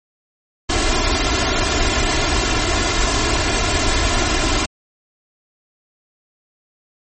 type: noise with comb filter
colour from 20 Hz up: pink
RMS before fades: -17 dBFS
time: 0.69-4.66 s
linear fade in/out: 10 ms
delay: 2.9 ms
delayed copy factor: +0.75
effects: MP3 32 kbps